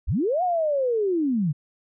sine linear two-way sweep, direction up then down, 33.17 to 742 to 135.4 Hz, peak -20 dBFS, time 0.07-1.53 s, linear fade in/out 20 ms, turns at 0.43 s, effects none

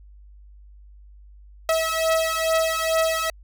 sawtooth beating tone pair, 646 / 648.3 Hz, E5 / E5, -35 / -29 cents, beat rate 2.3 Hz, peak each -19 dBFS, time 1.69-3.3 s, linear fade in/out 2 ms, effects added 50 Hz sine -44 dBFS peak until 3.43 s

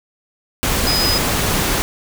sine tone in noise, 5010 Hz, D#8, 11 cents sharp, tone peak -17 dBFS, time 0.87-1.18 s, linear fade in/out 0 ms, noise pink, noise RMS -18 dBFS, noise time 0.63-1.82 s, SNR -2 dB, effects none

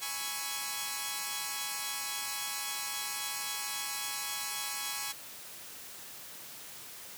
5% pulse chord, C# minor seventh, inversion second, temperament equal, 830.6 / 987.8 / 1108.7 / 1318.5 Hz, G#5 / B5 / C#6 / E6, 0 / 0 / 0 / 0 cents, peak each -27 / -31 / -27 / -32 dBFS, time 0.01-5.13 s, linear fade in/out 20 ms, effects white hiss -47 dBFS RMS until 7.17 s + high-pass 80 Hz 12 dB/octave

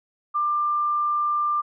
sine tone, 1190 Hz, D6, 22 cents sharp, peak -20 dBFS, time 0.34-1.62 s, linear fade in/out 20 ms, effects none

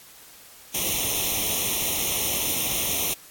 white noise with comb filter, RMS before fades -25 dBFS, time 0.74-3.14 s, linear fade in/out 10 ms, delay 0.32 ms, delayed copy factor +0.95, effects white hiss -48 dBFS RMS until 3.3 s + AAC 64 kbps

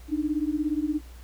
sine beating tone pair, 293.7 / 310.7 Hz, D4 / D#4, 0 / -2 cents, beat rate 17 Hz, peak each -27 dBFS, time 0.08-1.01 s, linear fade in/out 50 ms, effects added 60 Hz sine -42 dBFS peak until 1.23 s + pink hiss -54 dBFS RMS until 1.23 s

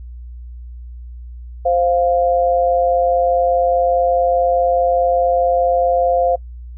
sine tone pair together, 523.3 / 698.5 Hz, C5 / F5, 0 / 0 cents, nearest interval perfect fourth, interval 500 cents, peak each -15 dBFS, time 1.65-6.36 s, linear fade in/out 10 ms, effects noise-tail reverb RT60 0.1 s tail -25 dB re dry + added 60 Hz sine -30 dBFS peak until 6.77 s

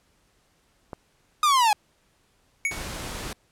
click, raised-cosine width 1 ms, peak -20 dBFS, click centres 0.932 s
45% pulse linear sweep, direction down, 1244.5 to 812 Hz, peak -17 dBFS, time 1.43-1.73 s, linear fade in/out 2 ms
square tone with exponential decay, 2231 Hz, C#7, 11 cents sharp, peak -20 dBFS, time 2.65-2.85 s, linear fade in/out 1 ms, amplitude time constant 42 ms
pink noise, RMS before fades -34 dBFS, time 2.71-3.33 s, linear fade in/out 2 ms
effects pink hiss -65 dBFS RMS until 3.51 s + low-pass 11000 Hz 12 dB/octave

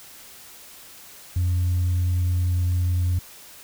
sine tone, 89 Hz, F2, 33 cents sharp, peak -17 dBFS, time 1.36-3.19 s, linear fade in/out 5 ms, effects tanh soft clip ceiling -17 dBFS + white hiss -45 dBFS RMS until 3.63 s

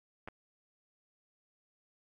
clicks, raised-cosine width 0.5 ms, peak -29 dBFS, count 2, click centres 0.276 / 0.285 s, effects AAC 32 kbps

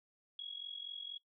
sine tone with amplitude modulation, 3322 Hz, G#7, in tune, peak -39 dBFS, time 0.39-1.18 s, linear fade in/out 2 ms, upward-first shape sine, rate 44.2 Hz, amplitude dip 80%, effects noise-tail reverb RT60 0.1 s tail -19 dB re dry

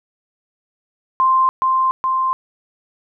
sine tone with echo, 1046.5 Hz, C6, in tune, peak -11 dBFS, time 1.2-1.49 s, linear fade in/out 0 ms, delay 420 ms, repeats 2, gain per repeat -2 dB, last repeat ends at 2.33 s, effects none

